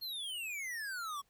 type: exponential sweep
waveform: square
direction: down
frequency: 4319 to 1100 Hz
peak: -39 dBFS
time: 0.01-1.22 s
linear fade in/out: 20 ms
effects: pink hiss -74 dBFS RMS until 1.29 s